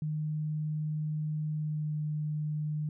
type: tone with pitch glide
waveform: sine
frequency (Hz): 153.2 to 151.62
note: D#3 to D#3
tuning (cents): -27 to -44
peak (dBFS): -30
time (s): 0.02-2.89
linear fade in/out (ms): 2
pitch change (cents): -17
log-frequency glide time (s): 1.54-1.97
effects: none